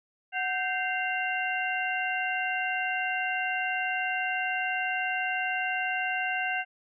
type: tone cluster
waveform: sine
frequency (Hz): 740 / 1560 / 2088 / 2763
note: F#5 / G6 / C7 / F7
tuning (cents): 0 / -9 / -4 / -19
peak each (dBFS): -32 / -31 / -35 / -33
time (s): 0.32-6.65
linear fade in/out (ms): 50
effects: none

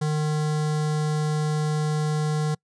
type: tone with notch filter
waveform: square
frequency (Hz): 152.4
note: D#3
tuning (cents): -36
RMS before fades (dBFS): -24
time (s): 0.01-2.55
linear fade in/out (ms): 10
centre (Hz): 2500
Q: 1.6
effects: noise-tail reverb RT60 0.1 s tail -26 dB re dry + resampled to 22050 Hz

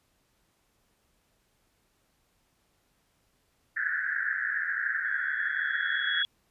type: band-pass noise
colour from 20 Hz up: white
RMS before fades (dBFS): -30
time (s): 3.76-6.23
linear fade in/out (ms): 10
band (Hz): 1500 to 1800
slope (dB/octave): 96
type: tone with exponential growth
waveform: sine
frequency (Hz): 3350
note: G#7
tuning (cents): +14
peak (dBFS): -26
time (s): 5.05-6.25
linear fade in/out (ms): 0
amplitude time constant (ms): 260
effects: pink hiss -71 dBFS RMS until 6.5 s + resampled to 32000 Hz

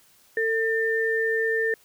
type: tone pair together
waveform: sine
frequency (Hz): 448.9 / 1797.4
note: A4 / A6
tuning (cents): +35 / +36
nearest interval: 2 octaves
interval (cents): 2401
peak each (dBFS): -24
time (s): 0.37-1.74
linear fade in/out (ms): 2
effects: white hiss -58 dBFS RMS until 1.84 s

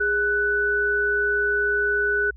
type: tone pair together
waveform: sine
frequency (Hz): 411.6 / 1489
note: G#4 / F#6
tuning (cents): -16 / +11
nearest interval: octave + minor seventh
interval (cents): 2227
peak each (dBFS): -25 / -20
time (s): 0-2.31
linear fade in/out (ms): 10
effects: added 60 Hz sine -40 dBFS peak until 2.36 s

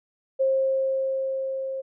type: tone with level ramp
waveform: sine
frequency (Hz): 533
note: C5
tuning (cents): +32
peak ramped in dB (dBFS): -18 to -28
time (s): 0.39-1.82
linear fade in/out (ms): 20
effects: none

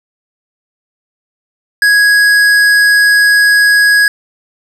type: tone with tanh clipping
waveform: triangle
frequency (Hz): 1661.2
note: G#6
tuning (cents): 0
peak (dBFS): -7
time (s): 1.82-4.08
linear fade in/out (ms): 2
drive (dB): 18
effects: none

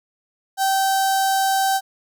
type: tone with notch filter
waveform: sawtooth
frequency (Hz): 775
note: G5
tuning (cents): -20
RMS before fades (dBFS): -19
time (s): 0.57-1.81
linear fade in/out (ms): 50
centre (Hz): 2300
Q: 1
effects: none

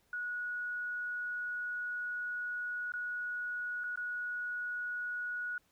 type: tone with dropouts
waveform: sine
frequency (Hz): 1460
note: F#6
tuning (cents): -24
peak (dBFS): -35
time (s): 0.13-5.58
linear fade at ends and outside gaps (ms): 2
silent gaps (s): 2.92-2.937 / 3.837-3.84 / 3.958-3.974
effects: pink hiss -72 dBFS RMS until 5.71 s

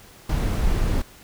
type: noise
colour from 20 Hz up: brown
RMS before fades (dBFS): -21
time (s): 0.29-1.02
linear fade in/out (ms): 5
effects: pink hiss -48 dBFS RMS until 1.23 s

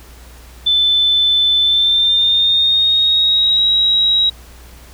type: tone with pitch glide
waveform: sine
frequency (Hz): 3520 to 3839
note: A7 to B7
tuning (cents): 0 to -50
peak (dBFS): -10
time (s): 0.66-4.3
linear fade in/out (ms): 10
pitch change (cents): +150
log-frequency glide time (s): 1.61-3.63
effects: added 60 Hz sine -38 dBFS peak until 4.93 s + pink hiss -43 dBFS RMS until 4.93 s

